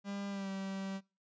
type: tone with pitch glide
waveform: 45% pulse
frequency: 199.9 to 193.54 Hz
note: G3 to G3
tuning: +34 to -22 cents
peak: -38 dBFS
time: 0.04-1.01 s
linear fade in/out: 50 ms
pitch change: -56 cents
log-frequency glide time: 0.29-0.49 s
effects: noise-tail reverb RT60 0.3 s tail -23 dB re dry + resampled to 16000 Hz